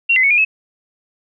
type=tone with pitch steps; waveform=sine; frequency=2746 / 2041 / 2215 / 2423 / 2585 Hz; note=F7 / C7 / C#7 / D#7 / E7; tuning=-30 / -44 / -2 / -47 / -34 cents; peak=-10 dBFS; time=0.09-0.45 s; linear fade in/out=10 ms; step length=72 ms; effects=none